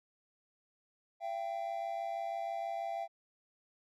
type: tone pair together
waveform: triangle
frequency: 677.8 / 784 Hz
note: E5 / G5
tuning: +48 / 0 cents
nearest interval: minor third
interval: 252 cents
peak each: -36 / -37 dBFS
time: 1.2-3.08 s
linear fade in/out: 50 ms
effects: none